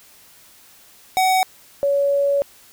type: tone pair in turn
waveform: square / sine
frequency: 751 / 562.6 Hz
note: F#5 / C#5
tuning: +26 / +26 cents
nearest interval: perfect fourth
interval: 500 cents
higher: first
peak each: -15 dBFS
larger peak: neither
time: 1.17-1.43 / 1.83-2.42 s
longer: second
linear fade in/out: 0 ms
effects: white hiss -49 dBFS RMS until 2.72 s